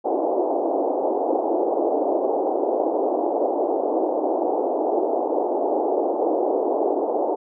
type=band-pass noise; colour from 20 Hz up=pink; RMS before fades=-22 dBFS; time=0.04-7.36 s; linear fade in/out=20 ms; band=310 to 820 Hz; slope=48 dB/octave; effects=none